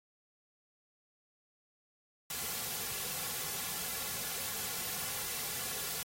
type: noise with comb filter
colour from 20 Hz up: white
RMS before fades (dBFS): -38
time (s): 2.3-6.03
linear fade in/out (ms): 2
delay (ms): 3.2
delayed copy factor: -0.55
effects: AAC 48 kbps